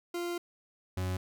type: tone pair in turn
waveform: 40% pulse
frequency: 347.4 / 92.28 Hz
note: F4 / F#2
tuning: -9 / -4 cents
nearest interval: octave + major seventh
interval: 2295 cents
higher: first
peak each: -32 / -30 dBFS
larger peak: second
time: 0.14-0.38 / 0.97-1.17 s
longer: first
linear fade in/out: 5 ms
effects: none